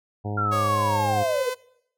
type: harmonic tone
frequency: 103.7 Hz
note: G#2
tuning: 2 cents flat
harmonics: 1 / 2 / 3 / 4 / 5 / 6 / 7 / 8 / 9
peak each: -28 / -35 / -37 / -37 / -41 / -43 / -37 / -44 / -46 dBFS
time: 0.24-1.24 s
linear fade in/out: 20 ms
type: linear sweep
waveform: sine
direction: down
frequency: 1396.9 to 466.2 Hz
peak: -22 dBFS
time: 0.37-1.5 s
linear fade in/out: 10 ms
type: tone with pitch glide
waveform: sawtooth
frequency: 554.4 to 508.4 Hz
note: C#5 to C5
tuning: 0 to -50 cents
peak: -23 dBFS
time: 0.51-1.55 s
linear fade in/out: 20 ms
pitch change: -150 cents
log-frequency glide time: 0.89-1.35 s
effects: noise-tail reverb RT60 0.7 s tail -21 dB re dry